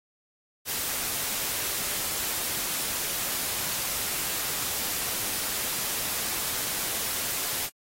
white noise, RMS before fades -30 dBFS, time 0.65-7.7 s, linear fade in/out 50 ms, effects AAC 48 kbps

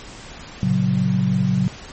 sine chord, F# major, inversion first, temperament just, 115.62 / 138.75 / 185 Hz, A#2 / C#3 / F#3, -14 / +2 / 0 cents, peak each -23 / -21 / -18 dBFS, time 0.63-1.68 s, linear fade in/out 0 ms, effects pink hiss -38 dBFS RMS until 1.92 s + MP3 32 kbps

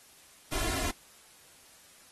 pink noise with comb filter, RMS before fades -32 dBFS, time 0.52-0.91 s, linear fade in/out 5 ms, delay 2.9 ms, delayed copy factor +0.95, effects white hiss -57 dBFS RMS until 2.11 s + AAC 32 kbps

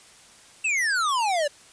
square exponential sweep, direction down, 2720 to 561 Hz, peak -22 dBFS, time 0.64-1.48 s, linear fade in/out 10 ms, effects white hiss -51 dBFS RMS until 1.72 s + resampled to 22050 Hz

